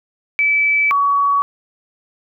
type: tone pair in turn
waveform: sine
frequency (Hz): 2306 / 1128.6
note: D7 / C#6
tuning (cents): -32 / +31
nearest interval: octave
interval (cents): 1237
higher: first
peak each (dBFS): -12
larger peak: neither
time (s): 0.39-0.91 / 0.91-1.42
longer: first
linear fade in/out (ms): 0
effects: none